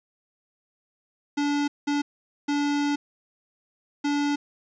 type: tone bursts at uneven times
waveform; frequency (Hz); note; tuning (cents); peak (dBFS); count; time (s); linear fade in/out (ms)
square; 288.9; D4; -28; -23; 4; 1.37-1.68 / 1.87-2.02 / 2.48-2.96 / 4.04-4.36; 10
effects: resampled to 16000 Hz + 9-bit